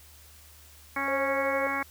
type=harmonic tone; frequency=276 Hz; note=C#4; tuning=7 cents flat; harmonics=1 / 2 / 3 / 4 / 5 / 6 / 7 / 8; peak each=-37 / -39 / -36 / -33 / -37 / -36 / -37 / -33 dBFS; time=0.96-1.83 s; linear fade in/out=5 ms
type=tone; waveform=sine; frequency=540 Hz; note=C#5; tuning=45 cents flat; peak=-28 dBFS; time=1.08-1.67 s; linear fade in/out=2 ms
effects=added 75 Hz sine -54 dBFS peak until 1.9 s + white hiss -54 dBFS RMS until 1.9 s